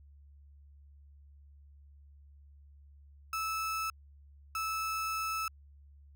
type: tone bursts at uneven times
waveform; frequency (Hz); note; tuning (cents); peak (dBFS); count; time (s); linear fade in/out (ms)
35% pulse; 1308; E6; -14; -31; 2; 3.33-3.9 / 4.55-5.48; 2
effects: added 71 Hz sine -54 dBFS peak until 6.15 s